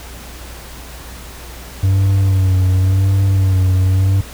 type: tone with vibrato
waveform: triangle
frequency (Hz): 95.2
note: F#2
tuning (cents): +50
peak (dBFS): -8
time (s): 1.83-4.21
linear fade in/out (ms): 5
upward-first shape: sine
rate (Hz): 0.92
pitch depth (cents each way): 44
effects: added 60 Hz sine -33 dBFS peak until 4.33 s + pink hiss -35 dBFS RMS until 4.33 s